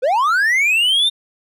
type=linear sweep; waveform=triangle; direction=up; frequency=466.2 to 3668 Hz; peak=-11 dBFS; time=0.02-1.1 s; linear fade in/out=20 ms; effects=none